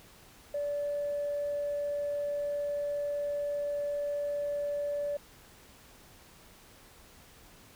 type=tone; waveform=sine; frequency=579 Hz; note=D5; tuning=25 cents flat; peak=-29 dBFS; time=0.54-5.17 s; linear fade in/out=5 ms; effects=tanh soft clip ceiling -26 dBFS + pink hiss -56 dBFS RMS until 7.75 s